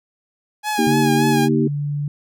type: tone with vibrato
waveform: sawtooth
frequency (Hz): 830.6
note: G#5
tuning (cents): 0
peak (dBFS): -16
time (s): 0.63-1.49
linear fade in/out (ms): 50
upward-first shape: sine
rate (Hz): 3.5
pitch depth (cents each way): 46
type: chord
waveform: sine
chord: Eb major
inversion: second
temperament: equal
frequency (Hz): 233.1 / 311.1 / 392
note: Bb3 / Eb4 / G4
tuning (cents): 0 / 0 / 0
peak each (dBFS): -18 / -20 / -21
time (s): 0.78-1.68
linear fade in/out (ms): 10
type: tone with pitch glide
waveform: sine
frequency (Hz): 143.4 to 145.4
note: D3 to D3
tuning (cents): -41 to -17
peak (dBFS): -20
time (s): 0.87-2.08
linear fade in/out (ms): 2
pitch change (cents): +24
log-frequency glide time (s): 1.5-1.83
effects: none